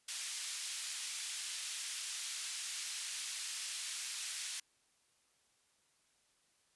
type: band-pass noise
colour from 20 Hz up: white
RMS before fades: -42 dBFS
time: 0.08-4.6 s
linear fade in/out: 5 ms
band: 2200 to 9400 Hz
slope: 12 dB/octave
effects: white hiss -74 dBFS RMS until 6.75 s + resampled to 24000 Hz